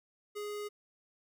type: tone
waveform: square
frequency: 415.3 Hz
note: G#4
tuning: in tune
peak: -38 dBFS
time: 0.35-0.69 s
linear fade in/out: 20 ms
effects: none